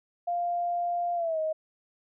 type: tone with pitch glide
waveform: sine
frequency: 698 to 629.1 Hz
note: F5 to D#5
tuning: -1 to +19 cents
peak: -26 dBFS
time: 0.27-1.53 s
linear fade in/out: 10 ms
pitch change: -180 cents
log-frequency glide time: 1.15-1.39 s
effects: none